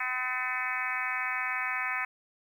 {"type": "harmonic tone with a mistuned harmonic", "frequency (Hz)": 254.3, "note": "C4", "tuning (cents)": -49, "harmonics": [3, 4, 5, 6, 7, 8, 9, 10], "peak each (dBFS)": [-41, -39, -37, -39, -35, -38, -35, -39], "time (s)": [0, 2.05], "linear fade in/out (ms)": 5, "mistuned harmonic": 9, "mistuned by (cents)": -36, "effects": ["10-bit"]}